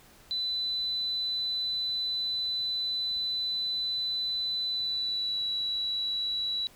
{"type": "tone with pitch glide", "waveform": "sine", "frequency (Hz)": [4000, 3922], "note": ["B7", "B7"], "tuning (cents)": [21, -13], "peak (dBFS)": -28, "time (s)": [0.31, 6.67], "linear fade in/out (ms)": 0, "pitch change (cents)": -34, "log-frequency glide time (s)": [4.68, 5.46], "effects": ["pink hiss -56 dBFS RMS until 6.75 s"]}